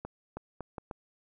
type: accelerating click train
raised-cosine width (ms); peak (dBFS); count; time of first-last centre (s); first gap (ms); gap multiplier
1; -24; 5; 0.05-0.912; 320; 0.74
effects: none